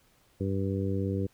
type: harmonic tone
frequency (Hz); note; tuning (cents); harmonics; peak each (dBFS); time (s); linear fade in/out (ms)
97.2; G2; -14; 1 / 2 / 3 / 4 / 5; -30 / -33 / -35 / -36 / -37; 0.4-1.27; 10
effects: pink hiss -65 dBFS RMS until 1.33 s